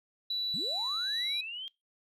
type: tone with pitch glide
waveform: sine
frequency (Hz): 3949 to 3919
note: B7 to B7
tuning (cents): -1 to -14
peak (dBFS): -29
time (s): 0.3-1.41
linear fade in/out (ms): 5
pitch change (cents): -13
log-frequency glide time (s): 1-1.24
type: linear sweep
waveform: sine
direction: up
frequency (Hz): 139 to 3235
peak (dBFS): -37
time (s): 0.54-1.68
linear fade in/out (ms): 0
effects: noise-tail reverb RT60 0.2 s tail -22 dB re dry + tanh soft clip ceiling -26 dBFS